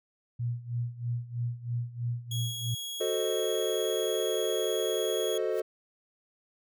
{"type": "tone with tremolo", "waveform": "sine", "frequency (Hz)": 119.7, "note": "A#2", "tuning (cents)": 46, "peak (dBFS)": -27, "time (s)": [0.39, 2.75], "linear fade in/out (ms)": 10, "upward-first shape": "sine", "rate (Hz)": 3.1, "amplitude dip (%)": 85}
{"type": "tone", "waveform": "sawtooth", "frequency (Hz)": 3322, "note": "G#7", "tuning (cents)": 0, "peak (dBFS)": -32, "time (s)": [2.31, 5.38], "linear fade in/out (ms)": 5}
{"type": "chord", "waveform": "triangle", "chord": "F# diminished seventh", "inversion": "none", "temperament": "equal", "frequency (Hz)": [370, 440, 523.3, 622.3], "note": ["F#4", "A4", "C5", "Eb5"], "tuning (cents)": [0, 0, 0, 0], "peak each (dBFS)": [-31, -29, -32, -33], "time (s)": [3, 5.62], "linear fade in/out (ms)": 10}
{"type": "noise with exponential growth", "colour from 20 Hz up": "white", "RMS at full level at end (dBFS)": -46, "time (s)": [5.44, 5.6], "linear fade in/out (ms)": 1, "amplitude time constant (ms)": 33}
{"effects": []}